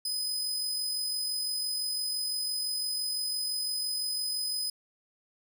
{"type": "tone with amplitude modulation", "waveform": "sawtooth", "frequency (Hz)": 5020, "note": "D#8", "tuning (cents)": 15, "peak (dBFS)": -26, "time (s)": [0.05, 4.7], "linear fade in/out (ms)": 5, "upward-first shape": "sine", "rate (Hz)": 45.9, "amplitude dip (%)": 30, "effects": []}